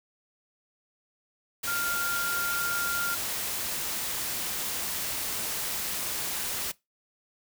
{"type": "tone in noise", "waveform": "sine", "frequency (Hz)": 1396.9, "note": "F6", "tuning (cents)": 0, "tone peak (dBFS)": -29, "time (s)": [1.67, 3.15], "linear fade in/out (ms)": 10, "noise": "white", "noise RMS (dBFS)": -32, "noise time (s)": [1.63, 6.72], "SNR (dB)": 0, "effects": ["noise-tail reverb RT60 0.2 s tail -21 dB re dry"]}